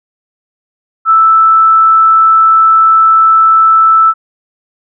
sine tone, 1318.5 Hz, E6, in tune, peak -3 dBFS, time 1.05-4.14 s, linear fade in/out 50 ms, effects none

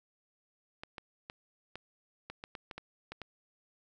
clicks, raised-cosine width 0.3 ms, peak -26 dBFS, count 11, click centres 0.835 / 0.982 / 1.299 / 1.756 / 2.3 / 2.439 / 2.552 / 2.712 / 2.78 / 3.12 / 3.217 s, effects none

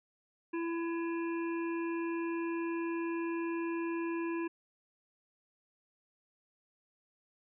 harmonic tone with a mistuned harmonic, 334.9 Hz, E4, 27 cents sharp, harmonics 1 / 3 / 5 / 7 / 8, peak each -33 / -43 / -47 / -50 / -51 dBFS, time 0.53-4.48 s, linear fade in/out 10 ms, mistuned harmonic 7, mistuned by +51 cents, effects none

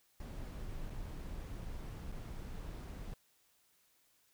brown noise with dropouts, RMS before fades -44 dBFS, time 0.2-3.14 s, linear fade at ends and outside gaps 2 ms, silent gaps 0.898-0.902 / 2.118-2.123 s, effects white hiss -72 dBFS RMS until 4.33 s

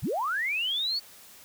sine linear sweep, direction up, 60 to 4542 Hz, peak -26 dBFS, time 0.02-1 s, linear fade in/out 20 ms, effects white hiss -51 dBFS RMS until 1.44 s

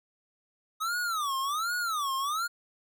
square tone with vibrato, 1244.5 Hz, D#6, in tune, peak -29 dBFS, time 0.8-2.48 s, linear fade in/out 20 ms, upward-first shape sine, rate 1.3 Hz, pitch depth 270 cents each way, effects none

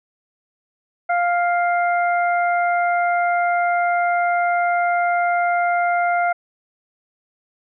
harmonic tone, 700 Hz, F5, 4 cents sharp, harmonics 1 / 2 / 3, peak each -17 / -23 / -27 dBFS, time 1.09-6.33 s, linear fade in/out 10 ms, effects none

